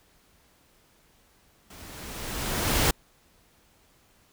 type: noise with level ramp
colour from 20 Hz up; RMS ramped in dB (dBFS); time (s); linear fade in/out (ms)
pink; -47 to -21; 1.7-2.91; 5
effects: pink hiss -62 dBFS RMS until 4.32 s